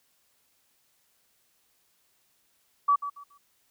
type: tone with echo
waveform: sine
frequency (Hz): 1145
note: D6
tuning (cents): -44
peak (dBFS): -18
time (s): 2.88-2.96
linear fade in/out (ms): 10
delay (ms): 140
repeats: 3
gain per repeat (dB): -12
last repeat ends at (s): 3.38
effects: white hiss -69 dBFS RMS until 3.7 s